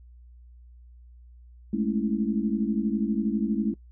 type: chord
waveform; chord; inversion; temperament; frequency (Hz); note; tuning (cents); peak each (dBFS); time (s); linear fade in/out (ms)
sine; A major seventh; third; equal; 207.7 / 220 / 277.2 / 329.6; G#3 / A3 / C#4 / E4; 0 / 0 / 0 / 0; -27 / -27 / -32 / -32; 1.73-3.74; 5
effects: noise-tail reverb RT60 0.1 s tail -21 dB re dry + added 60 Hz sine -47 dBFS peak until 3.91 s